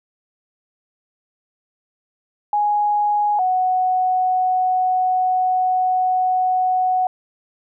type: tone pair in turn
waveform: sine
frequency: 830.6 / 740 Hz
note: G#5 / F#5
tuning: 0 / 0 cents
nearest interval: major second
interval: 200 cents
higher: first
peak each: -15 dBFS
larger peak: neither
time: 2.53-3.39 / 3.39-7.07 s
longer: second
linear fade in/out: 2 ms
effects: none